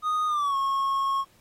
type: tone with pitch glide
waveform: triangle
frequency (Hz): 1239 to 1091.1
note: D#6 to C#6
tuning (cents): -8 to -28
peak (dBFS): -21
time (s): 0.02-1.25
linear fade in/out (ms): 50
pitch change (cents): -220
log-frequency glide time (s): 0.27-0.56
effects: pink hiss -61 dBFS RMS until 1.4 s + AAC 48 kbps